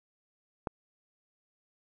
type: click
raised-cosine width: 1 ms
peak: -18 dBFS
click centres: 0.672 s
effects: none